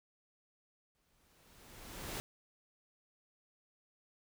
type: noise with exponential growth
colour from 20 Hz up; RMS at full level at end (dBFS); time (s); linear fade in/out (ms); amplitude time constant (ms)
pink; -40; 0.95-2.2; 0; 270
effects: none